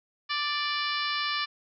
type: harmonic tone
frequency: 587.3 Hz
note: D5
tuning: in tune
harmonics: 2 / 3 / 4 / 5 / 6 / 7 / 8 / 9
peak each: -32 / -34 / -35 / -36 / -37 / -37 / -38 / -39 dBFS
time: 0.29-1.46 s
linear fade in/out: 20 ms
effects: none